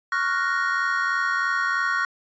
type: chord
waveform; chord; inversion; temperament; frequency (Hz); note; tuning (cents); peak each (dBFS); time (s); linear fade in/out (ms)
triangle; Gb major seventh; second; equal; 1108.7 / 1396.9 / 1480 / 1864.7; Db6 / F6 / Gb6 / Bb6; 0 / 0 / 0 / 0; -25; 0.12-2.05; 2
effects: resampled to 16000 Hz